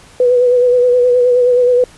sine tone with vibrato, 493.9 Hz, B4, in tune, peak -7 dBFS, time 0.2-1.84 s, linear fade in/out 2 ms, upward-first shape sine, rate 9.5 Hz, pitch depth 32 cents each way, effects pink hiss -42 dBFS RMS until 1.97 s + resampled to 24000 Hz

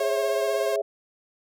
sawtooth tone with vibrato, 538 Hz, C5, 48 cents sharp, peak -25 dBFS, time 0-0.76 s, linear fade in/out 2 ms, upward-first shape triangle, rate 16 Hz, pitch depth 38 cents each way
sine chord, C# minor, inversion second, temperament equal, 415.3 / 554.4 / 659.3 Hz, G#4 / C#5 / E5, 0 / 0 / 0 cents, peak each -27 / -29 / -26 dBFS, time 0-0.82 s, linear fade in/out 10 ms
effects none

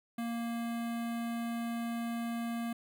square tone with notch filter, 233.1 Hz, A#3, in tune, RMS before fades -36 dBFS, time 0.18-2.73 s, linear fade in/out 5 ms, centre 5500 Hz, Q 1.2, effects none

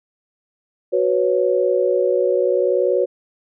sine chord, F# suspended fourth, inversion none, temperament equal, 370 / 493.9 / 554.4 Hz, F#4 / B4 / C#5, 0 / 0 / 0 cents, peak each -19 dBFS, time 0.92-3.06 s, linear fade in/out 20 ms, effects none

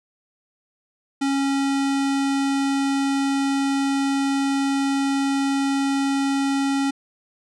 square tone, 275.1 Hz, C#4, 13 cents flat, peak -20 dBFS, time 1.21-6.91 s, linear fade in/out 10 ms, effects resampled to 22050 Hz

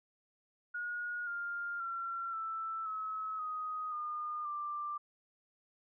sine tone with pitch steps, 1442 / 1401.8 / 1362.6 / 1324.6 / 1287.6 / 1251.7 / 1216.8 / 1182.8 Hz, F#6 / F6 / F6 / E6 / E6 / D#6 / D#6 / D6, -45 / +6 / -43 / +8 / -41 / +10 / -39 / +12 cents, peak -36 dBFS, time 0.74-4.98 s, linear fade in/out 10 ms, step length 530 ms, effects none

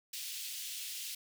pink high-pass noise, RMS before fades -42 dBFS, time 0.13-1.15 s, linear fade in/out 5 ms, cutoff 2800 Hz, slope 24 dB/octave, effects none

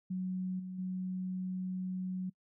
sine tone with level steps, 185 Hz, F#3, in tune, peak -33 / -39 / -34 dBFS, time 0.1-2.3 s, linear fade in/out 10 ms, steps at 0.59 / 0.78 s, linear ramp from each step 10 ms, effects noise-tail reverb RT60 0.1 s tail -25 dB re dry

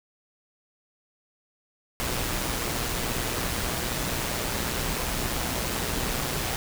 pink noise with amplitude modulation, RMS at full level -27 dBFS, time 2-6.56 s, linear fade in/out 0 ms, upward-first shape sine, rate 121 Hz, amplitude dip 40%, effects none

